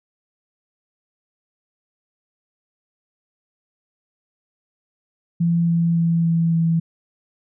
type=tone with pitch steps; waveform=sine; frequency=169.3 / 168.23 / 167.16 / 166.1 / 165.05 Hz; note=E3 / E3 / E3 / E3 / E3; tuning=+46 / +36 / +24 / +13 / +2 cents; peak=-15 dBFS; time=5.4-6.8 s; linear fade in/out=10 ms; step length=280 ms; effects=none